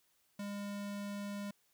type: tone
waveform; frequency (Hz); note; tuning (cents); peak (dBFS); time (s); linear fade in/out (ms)
square; 202.7; G#3; -42; -40; 0.39-1.51; 5
effects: white hiss -74 dBFS RMS until 1.73 s